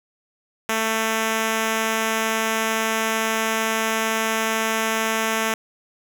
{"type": "tone", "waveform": "5% pulse", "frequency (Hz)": 222.2, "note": "A3", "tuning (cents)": 17, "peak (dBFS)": -9, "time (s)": [0.69, 5.54], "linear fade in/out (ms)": 2, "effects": []}